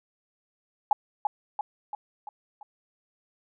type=tone with echo; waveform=sine; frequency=835 Hz; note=G#5; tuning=9 cents sharp; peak=-16 dBFS; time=0.91-0.93 s; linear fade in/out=2 ms; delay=340 ms; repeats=5; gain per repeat=-5 dB; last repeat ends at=2.63 s; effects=none